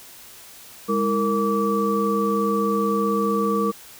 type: tone cluster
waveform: sine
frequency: 204.5 / 323.2 / 461.2 / 1156 Hz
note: G#3 / E4 / A#4 / D6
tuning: -26 / -34 / -19 / -28 cents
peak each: -23 / -29 / -23 / -24 dBFS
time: 0.88-3.72 s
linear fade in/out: 20 ms
effects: white hiss -44 dBFS RMS until 3.99 s